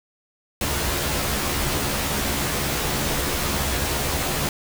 pink noise with comb filter, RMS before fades -24 dBFS, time 0.61-4.49 s, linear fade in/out 2 ms, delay 14 ms, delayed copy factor +0.85, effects none

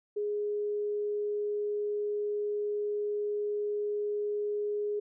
sine tone, 415.3 Hz, G#4, in tune, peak -29 dBFS, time 0.16-5 s, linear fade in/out 10 ms, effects none

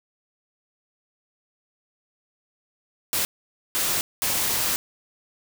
white noise bursts at uneven times, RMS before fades -24 dBFS, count 3, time 3.13-3.25 / 3.75-4.01 / 4.22-4.76 s, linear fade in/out 0 ms, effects none

